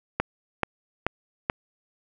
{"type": "click train", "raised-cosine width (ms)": 0.5, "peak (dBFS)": -7, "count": 4, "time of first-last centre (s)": [0.2, 1.499], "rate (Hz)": 2.31, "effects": []}